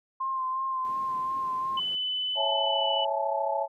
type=tone with vibrato; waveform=sine; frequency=1050 Hz; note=C6; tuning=6 cents sharp; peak=-27 dBFS; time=0.2-1.8 s; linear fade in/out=10 ms; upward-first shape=sine; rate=2.8 Hz; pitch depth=25 cents each way
type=noise; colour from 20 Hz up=brown; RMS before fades=-42 dBFS; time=0.85-1.95 s; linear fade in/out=0 ms
type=tone with pitch glide; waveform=sine; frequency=3007 to 2971 Hz; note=F#7 to F#7; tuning=+27 to +6 cents; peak=-27 dBFS; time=1.77-3.05 s; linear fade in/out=5 ms; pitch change=-21 cents; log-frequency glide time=2.51-2.91 s
type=chord; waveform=sine; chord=A major seventh; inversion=first; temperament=equal with one note detuned; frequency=554.4 / 659.3 / 846.1 / 880 Hz; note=C#5 / E5 / G#5 / A5; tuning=0 / 0 / +32 / 0 cents; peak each=-31 dBFS; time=2.35-3.68 s; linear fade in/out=50 ms
effects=high-pass 200 Hz 12 dB/octave